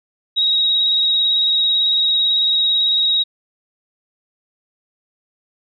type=tone with vibrato; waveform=sine; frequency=3800 Hz; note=A#7; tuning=33 cents sharp; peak=-13 dBFS; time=0.36-3.24 s; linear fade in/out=20 ms; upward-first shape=square; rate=18 Hz; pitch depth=15 cents each way; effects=none